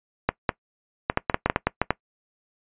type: clicks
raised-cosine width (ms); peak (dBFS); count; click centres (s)
0.5; -4; 12; 0.29 / 0.492 / 1.099 / 1.174 / 1.298 / 1.344 / 1.46 / 1.499 / 1.561 / 1.67 / 1.816 / 1.906
effects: noise-tail reverb RT60 0.1 s tail -21 dB re dry + resampled to 8000 Hz